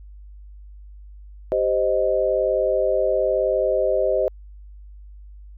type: chord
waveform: sine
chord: C minor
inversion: second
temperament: equal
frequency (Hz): 392 / 523.3 / 622.3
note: G4 / C5 / Eb5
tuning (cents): 0 / 0 / 0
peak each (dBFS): -24 / -21 / -21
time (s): 1.52-4.28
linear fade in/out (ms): 0
effects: added 50 Hz sine -39 dBFS peak until 5.57 s